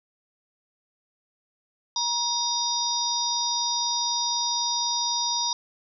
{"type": "tone cluster", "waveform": "sine", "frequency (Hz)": [950, 3698, 4912, 5720], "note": ["A#5", "A#7", "D#8", "F8"], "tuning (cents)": [33, -15, -23, 41], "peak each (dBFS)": -29, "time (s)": [1.96, 5.53], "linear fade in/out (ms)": 2, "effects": []}